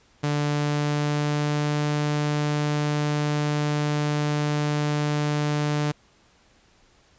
sawtooth tone with pitch glide, 146.83 to 148.36 Hz, D3 to D3, 0 to +18 cents, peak -18 dBFS, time 0.23-5.92 s, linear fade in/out 10 ms, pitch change +18 cents, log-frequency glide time 0.41-1.85 s, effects pink hiss -59 dBFS RMS until 7.18 s + resampled to 16000 Hz

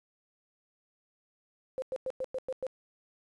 sine tone bursts, 520 Hz, C5, 11 cents flat, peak -31 dBFS, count 7, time 1.78-2.667 s, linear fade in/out 0 ms, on 41 ms, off 100 ms, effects resampled to 24000 Hz + 11-bit

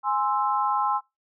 sine chord, Ab augmented, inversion none, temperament equal, 830.6 / 1046.5 / 1318.5 Hz, Ab5 / C6 / E6, 0 / 0 / 0 cents, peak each -25 / -25 / -28 dBFS, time 0.03-1.01 s, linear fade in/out 50 ms, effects noise-tail reverb RT60 0.2 s tail -23 dB re dry

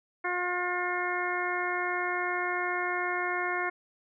harmonic tone, 357.3 Hz, F4, 40 cents sharp, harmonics 1 / 2 / 3 / 4 / 5 / 6, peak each -35 / -35 / -35 / -35 / -35 / -35 dBFS, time 0.24-3.7 s, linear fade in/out 10 ms, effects none

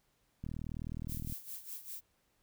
click train, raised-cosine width 5 ms, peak -29 dBFS, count 36, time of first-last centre 0.44-1.324 s, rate 39.6 Hz
violet noise with tremolo, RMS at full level -43 dBFS, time 1.08-2.01 s, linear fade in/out 20 ms, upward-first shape sine, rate 5 Hz, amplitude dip 75%
effects pink hiss -75 dBFS RMS until 2.42 s

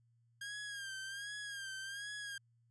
sawtooth tone with vibrato, 1613 Hz, G6, 49 cents sharp, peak -39 dBFS, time 0.41-2.38 s, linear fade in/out 5 ms, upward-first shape sine, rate 1.3 Hz, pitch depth 69 cents each way, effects added 117 Hz sine -69 dBFS peak until 2.7 s + resampled to 24000 Hz

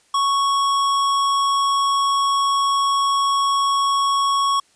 sine tone with hard clipping, 1108.7 Hz, C#6, in tune, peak -18 dBFS, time 0.14-4.6 s, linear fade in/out 5 ms, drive 16 dB, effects white hiss -58 dBFS RMS until 4.75 s + resampled to 22050 Hz

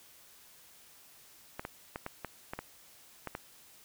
clicks, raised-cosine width 0.5 ms, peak -22 dBFS, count 9, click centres 1.595 / 1.651 / 1.959 / 2.064 / 2.247 / 2.535 / 2.59 / 3.273 / 3.351 s, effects white hiss -58 dBFS RMS until 3.84 s

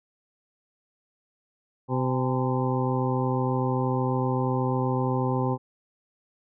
harmonic tone with a mistuned harmonic, 128.1 Hz, C3, 36 cents flat, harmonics 1 / 2 / 3 / 4 / 6 / 7 / 8, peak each -26 / -29 / -31 / -32 / -34 / -34 / -35 dBFS, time 1.88-5.58 s, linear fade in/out 50 ms, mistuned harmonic 6, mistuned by +77 cents, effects none

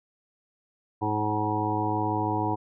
harmonic tone with a mistuned harmonic, 106.3 Hz, G#2, 41 cents sharp, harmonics 1 / 2 / 3 / 4 / 5 / 7 / 8 / 9, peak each -31 / -38 / -30 / -35 / -40 / -32 / -33 / -30 dBFS, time 1.01-2.56 s, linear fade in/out 20 ms, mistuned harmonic 8, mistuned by +16 cents, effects none

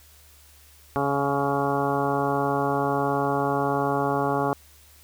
harmonic tone with a mistuned harmonic, 140.1 Hz, C#3, 19 cents sharp, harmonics 1 / 2 / 3 / 4 / 5 / 6 / 7 / 8 / 9 / 10, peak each -31 / -29 / -28 / -31 / -30 / -28 / -38 / -30 / -39 / -36 dBFS, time 0.96-4.53 s, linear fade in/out 0 ms, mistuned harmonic 7, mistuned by +64 cents, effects added 73 Hz sine -54 dBFS peak until 5.03 s + white hiss -54 dBFS RMS until 5.03 s

